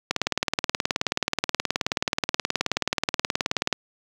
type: click train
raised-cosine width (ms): 0.2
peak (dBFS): -4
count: 69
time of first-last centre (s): 0.11-3.727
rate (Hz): 18.8
effects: high-pass 100 Hz 12 dB/octave + 7-bit